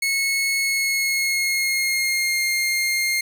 sawtooth tone with pitch glide, 2190 to 2122 Hz, C#7 to C7, -22 to +24 cents, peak -16 dBFS, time 0.02-3.21 s, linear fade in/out 5 ms, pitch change -54 cents, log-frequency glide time 0.58-2.44 s, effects none

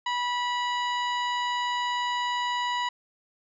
harmonic tone, 977 Hz, B5, 19 cents flat, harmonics 1 / 2 / 3 / 4 / 5 / 7, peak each -27 / -33 / -35 / -38 / -47 / -48 dBFS, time 0.06-2.89 s, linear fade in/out 5 ms, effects none

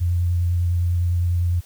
sine tone with vibrato, 87.31 Hz, F2, in tune, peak -17 dBFS, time 0-1.61 s, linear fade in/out 20 ms, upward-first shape sine, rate 9.9 Hz, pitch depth 19 cents each way, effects white hiss -51 dBFS RMS until 1.65 s

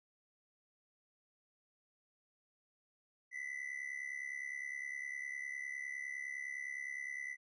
triangle ring-modulated tone, 1999 Hz, B6, 20 cents sharp, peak -36 dBFS, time 3.31-7.37 s, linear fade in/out 50 ms, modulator 34.9 Hz, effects resampled to 24000 Hz

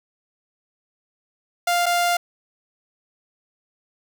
sawtooth tone with dropouts, 699 Hz, F5, 1 cent sharp, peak -14 dBFS, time 1.67-2.17 s, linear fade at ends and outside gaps 5 ms, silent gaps 1.859-1.863 s, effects none

